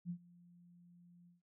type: tone with ADSR envelope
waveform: sine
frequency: 174.61 Hz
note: F3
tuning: in tune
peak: -37 dBFS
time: 0.05-1.42 s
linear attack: 49 ms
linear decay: 78 ms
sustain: -23 dB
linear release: 150 ms
effects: none